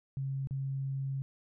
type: tone with dropouts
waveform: sine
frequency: 135.7 Hz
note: C#3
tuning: 36 cents flat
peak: -32 dBFS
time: 0.17-1.22 s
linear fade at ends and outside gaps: 0 ms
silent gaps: 0.472-0.509 s
effects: none